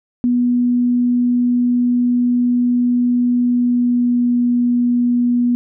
sine tone with pitch glide, 244.3 to 242.6 Hz, B3 to B3, -19 to -31 cents, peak -12 dBFS, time 0.24-5.55 s, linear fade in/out 0 ms, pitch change -12 cents, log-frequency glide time 3.41-4.34 s, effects none

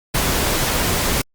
pink noise, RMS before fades -19 dBFS, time 0.14-1.22 s, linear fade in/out 10 ms, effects Opus 48 kbps

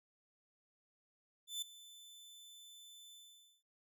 sawtooth tone with ADSR envelope, 3520 Hz, A7, in tune, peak -34 dBFS, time 1.47-3.63 s, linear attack 150 ms, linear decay 6 ms, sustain -18 dB, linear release 500 ms, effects none

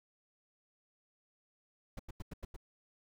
brown noise bursts, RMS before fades -42 dBFS, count 6, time 1.97-2.564 s, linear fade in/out 5 ms, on 24 ms, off 90 ms, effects none

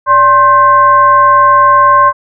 sine tone with frequency modulation, 1062 Hz, C6, 25 cents sharp, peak -3 dBFS, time 0.06-2.13 s, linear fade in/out 50 ms, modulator 480 Hz, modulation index 0.56, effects none

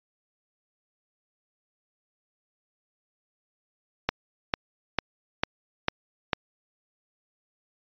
click train, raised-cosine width 0.3 ms, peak -6 dBFS, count 6, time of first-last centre 4.09-6.332 s, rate 2.23 Hz, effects resampled to 11025 Hz

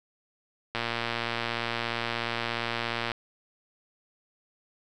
click train, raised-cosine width 0.3 ms, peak -13 dBFS, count 278, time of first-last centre 0.75-3.118 s, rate 117 Hz, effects none

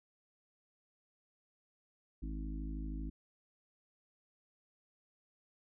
harmonic tone, 52.8 Hz, G#1, 29 cents sharp, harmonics 1 / 3 / 4 / 5 / 6, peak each -39 / -49 / -52 / -47 / -50 dBFS, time 2.22-3.1 s, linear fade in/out 10 ms, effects none

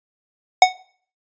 square tone with exponential decay, 740 Hz, F#5, in tune, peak -3 dBFS, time 0.62-0.73 s, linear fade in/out 2 ms, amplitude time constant 23 ms, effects noise-tail reverb RT60 0.5 s tail -20 dB re dry + resampled to 16000 Hz

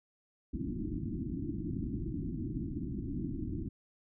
white low-pass noise, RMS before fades -37 dBFS, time 0.53-3.69 s, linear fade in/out 10 ms, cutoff 340 Hz, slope 96 dB/octave, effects none

